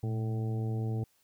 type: harmonic tone with a mistuned harmonic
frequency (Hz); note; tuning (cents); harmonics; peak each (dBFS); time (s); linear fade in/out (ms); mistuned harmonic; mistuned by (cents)
110; A2; 0; 1 / 2 / 3 / 4 / 5 / 6 / 7; -30 / -40 / -43 / -43 / -54 / -55 / -49; 0.03-1.04; 5; 1; +75
effects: white hiss -70 dBFS RMS until 1.23 s

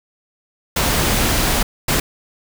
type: noise bursts at uneven times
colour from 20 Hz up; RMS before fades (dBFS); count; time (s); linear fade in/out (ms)
pink; -17; 2; 0.76-1.63 / 1.88-2; 5
effects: none

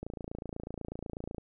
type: click train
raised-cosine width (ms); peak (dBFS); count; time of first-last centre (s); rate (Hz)
2; -25; 39; 0.03-1.382; 28.1
effects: none

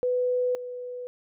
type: tone pair in turn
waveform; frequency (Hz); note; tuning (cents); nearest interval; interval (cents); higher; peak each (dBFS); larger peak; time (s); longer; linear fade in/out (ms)
sine; 497.7 / 494.8; B4 / B4; +13 / +3; unison; 10; first; -22 / -33; first; 0.03-0.55 / 0.55-1.07; neither; 0
effects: none

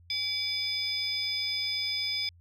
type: tone cluster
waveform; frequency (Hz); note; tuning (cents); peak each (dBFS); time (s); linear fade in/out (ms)
sine; 2299 / 3504 / 4994; D7 / A7 / D#8; -37 / -8 / +6; -34 / -33 / -30; 0.1-2.29; 2
effects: tanh soft clip ceiling -22 dBFS + added 86 Hz sine -54 dBFS peak until 2.4 s

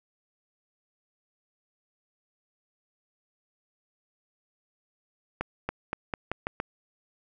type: accelerating click train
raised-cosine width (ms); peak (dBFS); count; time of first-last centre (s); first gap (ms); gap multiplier
0.5; -14; 7; 5.41-6.601; 280; 0.86
effects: none

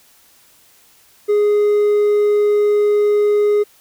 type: tone with hard clipping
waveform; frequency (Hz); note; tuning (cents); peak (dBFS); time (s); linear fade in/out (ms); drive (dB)
triangle; 415.3; G#4; 0; -12; 1.28-3.64; 20; 5
effects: white hiss -51 dBFS RMS until 3.8 s

